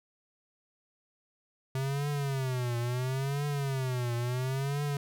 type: tone with vibrato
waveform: square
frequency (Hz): 131.5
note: C3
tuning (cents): +9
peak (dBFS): -30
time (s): 1.75-4.97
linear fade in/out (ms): 2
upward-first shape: triangle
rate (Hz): 0.73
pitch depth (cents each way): 190
effects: none